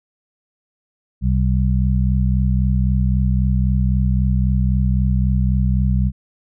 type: harmonic tone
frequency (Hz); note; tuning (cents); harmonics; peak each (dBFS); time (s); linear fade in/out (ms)
63.8; C2; -43; 1 / 2 / 3; -16 / -19 / -21; 1.21-6.12; 50
effects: none